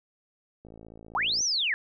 click train, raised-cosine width 2 ms, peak -34 dBFS, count 43, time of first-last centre 0.65-1.408 s, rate 55.4 Hz
sine linear two-way sweep, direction up then down, 698 to 6200 to 1647 Hz, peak -24 dBFS, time 1.15-1.74 s, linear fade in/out 0 ms, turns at 1.43 s
effects none

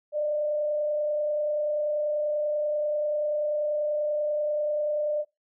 sine tone with frequency modulation, 598 Hz, D5, 31 cents sharp, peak -24 dBFS, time 0.12-5.25 s, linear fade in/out 50 ms, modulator 30.3 Hz, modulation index 0.36, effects noise-tail reverb RT60 0.2 s tail -21 dB re dry

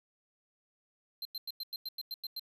square tone bursts, 4131 Hz, C8, 23 cents flat, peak -37 dBFS, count 10, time 1.22-2.395 s, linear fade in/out 2 ms, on 32 ms, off 95 ms, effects none

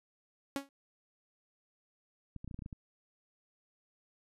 sawtooth tone with exponential decay, 277.2 Hz, C#4, in tune, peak -27 dBFS, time 0.56-0.69 s, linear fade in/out 0 ms, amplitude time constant 28 ms
clicks, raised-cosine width 5 ms, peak -31 dBFS, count 9, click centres 2.363 / 2.445 / 2.477 / 2.512 / 2.544 / 2.591 / 2.622 / 2.661 / 2.728 s
effects resampled to 32000 Hz

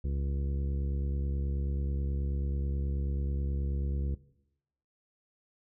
harmonic tone, 69.3 Hz, C#2, in tune, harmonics 1 / 2 / 3 / 4 / 5 / 6 / 7, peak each -30 / -37 / -43 / -51 / -47 / -53 / -52 dBFS, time 0.04-4.15 s, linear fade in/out 5 ms, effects noise-tail reverb RT60 0.8 s tail -17 dB re dry

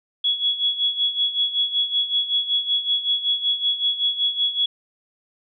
sine tone with tremolo, 3362 Hz, G#7, 20 cents sharp, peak -16 dBFS, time 0.24-4.66 s, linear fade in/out 5 ms, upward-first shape sine, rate 5.3 Hz, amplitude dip 75%, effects none

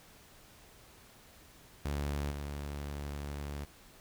sawtooth tone with level steps, 72 Hz, D2, 34 cents flat, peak -29 / -34 dBFS, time 1.85-3.65 s, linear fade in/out 5 ms, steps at 2.3 s, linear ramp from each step 20 ms, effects pink hiss -58 dBFS RMS until 4 s

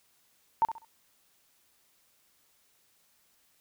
sine tone with echo, 905 Hz, A5, 48 cents sharp, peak -20 dBFS, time 0.62-0.65 s, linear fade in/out 0 ms, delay 66 ms, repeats 3, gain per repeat -11 dB, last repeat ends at 0.848 s, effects white hiss -68 dBFS RMS until 3.6 s

